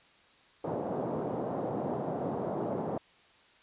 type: band-pass noise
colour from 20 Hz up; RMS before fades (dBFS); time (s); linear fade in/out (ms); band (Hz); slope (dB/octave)
white; -34; 0.64-2.98; 5; 120 to 730; 24
effects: white hiss -61 dBFS RMS until 3.62 s + resampled to 8000 Hz